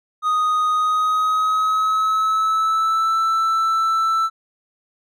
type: tone with pitch glide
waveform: triangle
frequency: 1244.5 to 1326.1 Hz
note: D#6 to E6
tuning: 0 to +10 cents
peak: -14 dBFS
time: 0.22-4.3 s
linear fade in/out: 50 ms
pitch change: +110 cents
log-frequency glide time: 0.72-3.17 s
effects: none